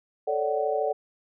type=chord; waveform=sine; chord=D major seventh; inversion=second; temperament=equal with one note detuned; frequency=440 / 554.4 / 587.3 / 749.9 Hz; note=A4 / C#5 / D5 / F#5; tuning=0 / 0 / 0 / +23 cents; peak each=-28 / -32 / -28 / -29 dBFS; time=0.27-0.93 s; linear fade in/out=10 ms; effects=none